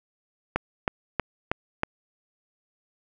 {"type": "click train", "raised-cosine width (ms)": 0.5, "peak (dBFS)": -8, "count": 5, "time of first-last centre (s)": [0.56, 1.834], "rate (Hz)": 3.14, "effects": []}